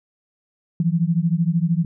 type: beating tone pair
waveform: sine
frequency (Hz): 162.7 / 175.7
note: E3 / F3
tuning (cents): -22 / +11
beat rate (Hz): 13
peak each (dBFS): -19 / -20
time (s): 0.8-1.85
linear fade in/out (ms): 2
effects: none